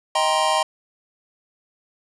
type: chord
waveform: square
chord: C minor seventh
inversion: first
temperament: just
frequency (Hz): 627.9 / 784.9 / 941.9 / 1046.5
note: Eb5 / G5 / Bb5 / C6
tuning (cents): +16 / +2 / +18 / 0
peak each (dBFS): -24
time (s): 0.15-0.63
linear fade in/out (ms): 5
effects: resampled to 24000 Hz + 8-bit